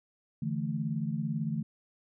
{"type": "chord", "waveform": "sine", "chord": "D suspended second", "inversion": "none", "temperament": "equal", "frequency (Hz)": [146.83, 164.81, 220], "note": ["D3", "E3", "A3"], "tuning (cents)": [0, 0, 0], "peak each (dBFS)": -34, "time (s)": [0.42, 1.63], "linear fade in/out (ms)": 5, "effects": []}